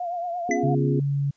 sine tone with vibrato, 698.5 Hz, F5, in tune, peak -26 dBFS, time 0-0.75 s, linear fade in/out 5 ms, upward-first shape triangle, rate 8.8 Hz, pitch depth 70 cents each way
sine chord, C# dominant seventh, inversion third, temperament equal, 246.9 / 277.2 / 349.2 / 415.3 Hz, B3 / C#4 / E#4 / G#4, 0 / 0 / 0 / 0 cents, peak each -28 dBFS, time 0.49-1 s, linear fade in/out 2 ms
square tone with exponential decay, 2007 Hz, B6, 27 cents sharp, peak -21 dBFS, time 0.51-0.64 s, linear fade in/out 2 ms, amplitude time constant 27 ms
sine tone, 140.9 Hz, C#3, 29 cents sharp, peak -21 dBFS, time 0.63-1.31 s, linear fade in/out 10 ms
effects white hiss -66 dBFS RMS until 1.36 s + resampled to 16000 Hz

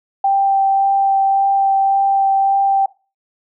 sine tone with vibrato, 784 Hz, G5, in tune, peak -11 dBFS, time 0.24-2.86 s, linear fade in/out 5 ms, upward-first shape sine, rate 1.8 Hz, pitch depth 8 cents each way, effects noise-tail reverb RT60 0.3 s tail -19 dB re dry

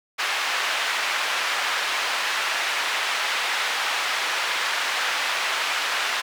white band-pass noise, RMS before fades -25 dBFS, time 0.18-6.22 s, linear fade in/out 20 ms, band 880 to 2700 Hz, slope 12 dB/octave, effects none

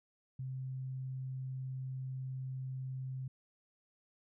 sine tone, 130.81 Hz, C3, in tune, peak -38 dBFS, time 0.39-3.28 s, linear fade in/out 5 ms, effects none

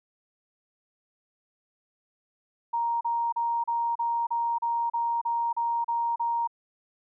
sine tone bursts, 935 Hz, A#5, 5 cents sharp, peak -24 dBFS, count 12, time 2.73-6.475 s, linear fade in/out 10 ms, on 280 ms, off 35 ms, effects none

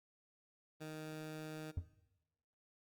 15% pulse tone, 155.56 Hz, D#3, in tune, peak -39 dBFS, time 0.8-1.72 s, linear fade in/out 20 ms
triangle tone with exponential decay, 85.9 Hz, F2, 28 cents flat, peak -31 dBFS, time 1.77-1.87 s, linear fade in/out 5 ms, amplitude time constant 20 ms
effects noise-tail reverb RT60 1.0 s tail -18 dB re dry + Opus 48 kbps

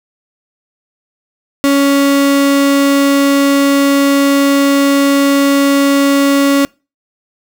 35% pulse tone, 279.3 Hz, C#4, 13 cents sharp, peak -6 dBFS, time 1.64-6.65 s, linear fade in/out 0 ms, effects noise-tail reverb RT60 0.3 s tail -26 dB re dry

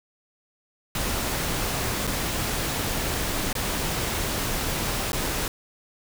pink noise with dropouts, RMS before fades -27 dBFS, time 0.95-5.48 s, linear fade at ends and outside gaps 2 ms, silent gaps 2.07-2.074 / 3.529-3.552 / 5.12-5.13 s, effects none

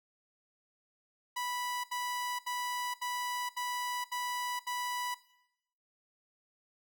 sawtooth tone bursts, 985 Hz, B5, 5 cents flat, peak -30 dBFS, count 7, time 1.36-5.146 s, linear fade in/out 10 ms, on 480 ms, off 71 ms, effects noise-tail reverb RT60 0.8 s tail -18 dB re dry

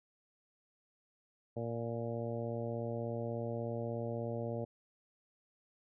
harmonic tone with a mistuned harmonic, 116.54 Hz, A#2, in tune, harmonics 1 / 2 / 3 / 4 / 5 / 6 / 7, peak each -40 / -43 / -46 / -42 / -42 / -49 / -54 dBFS, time 1.56-4.65 s, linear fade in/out 10 ms, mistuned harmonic 7, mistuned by +25 cents, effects none

